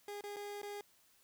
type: tone with dropouts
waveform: 30% pulse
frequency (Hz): 409.5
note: G#4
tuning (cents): -24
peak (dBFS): -40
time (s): 0.08-0.81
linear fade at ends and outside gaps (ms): 2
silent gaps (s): 0.21-0.238 / 0.362-0.366 / 0.617-0.63
effects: white hiss -69 dBFS RMS until 1.23 s